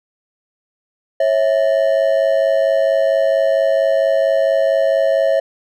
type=ring-modulated tone; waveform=triangle; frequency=600 Hz; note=D5; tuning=37 cents sharp; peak=-7 dBFS; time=1.2-5.4 s; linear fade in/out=5 ms; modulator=52.2 Hz; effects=none